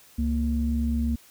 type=tone pair together; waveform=sine; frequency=68.92 / 232 Hz; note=C#2 / A#3; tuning=-9 / -8 cents; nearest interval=octave + major sixth; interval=2101 cents; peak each=-24 / -25 dBFS; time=0.18-1.16 s; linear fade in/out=10 ms; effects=tanh soft clip ceiling -14 dBFS + white hiss -54 dBFS RMS until 1.3 s